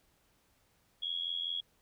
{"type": "tone with amplitude modulation", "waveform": "sine", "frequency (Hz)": 3322, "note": "G#7", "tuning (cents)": 0, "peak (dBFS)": -30, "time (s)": [1.02, 1.61], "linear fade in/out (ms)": 10, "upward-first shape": "sine", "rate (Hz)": 85.1, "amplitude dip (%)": 80, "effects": ["pink hiss -71 dBFS RMS until 1.81 s"]}